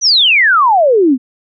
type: exponential sweep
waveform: sine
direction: down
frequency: 6140 to 239.4 Hz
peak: -6 dBFS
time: 0.01-1.18 s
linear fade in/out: 50 ms
effects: none